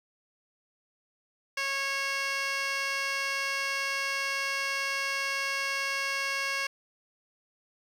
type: tone with band-pass filter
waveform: 15% pulse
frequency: 549 Hz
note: C#5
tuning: 17 cents flat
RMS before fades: -31 dBFS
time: 1.57-6.67 s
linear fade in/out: 5 ms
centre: 3300 Hz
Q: 1.2
effects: 9-bit